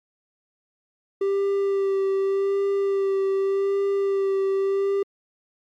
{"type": "tone with vibrato", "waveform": "triangle", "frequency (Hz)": 392.6, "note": "G4", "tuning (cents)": 3, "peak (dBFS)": -18, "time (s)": [1.21, 5.03], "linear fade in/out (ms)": 5, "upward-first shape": "sine", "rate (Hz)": 0.85, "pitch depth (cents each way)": 19, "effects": ["Opus 48 kbps"]}